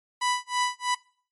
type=tone with tremolo; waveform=sawtooth; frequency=990 Hz; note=B5; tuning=4 cents sharp; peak=-18 dBFS; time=0.21-0.95 s; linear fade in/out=10 ms; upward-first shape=sine; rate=3.1 Hz; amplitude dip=100%; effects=noise-tail reverb RT60 0.5 s tail -24 dB re dry + MP3 48 kbps